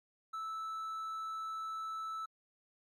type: tone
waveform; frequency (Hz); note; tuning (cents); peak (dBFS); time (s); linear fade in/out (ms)
triangle; 1313; E6; -7; -36; 0.33-2.26; 10
effects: MP3 64 kbps